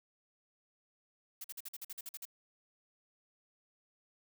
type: noise bursts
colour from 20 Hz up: blue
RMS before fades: -44 dBFS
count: 11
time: 1.41-2.253 s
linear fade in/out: 5 ms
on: 33 ms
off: 48 ms
effects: none